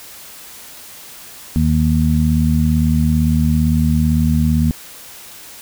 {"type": "harmonic tone", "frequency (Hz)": 77.78, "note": "D#2", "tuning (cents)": 0, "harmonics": [1, 2, 3], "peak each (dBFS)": [-16, -16, -16], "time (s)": [1.56, 4.71], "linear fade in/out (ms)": 0, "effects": ["white hiss -37 dBFS RMS until 5.61 s"]}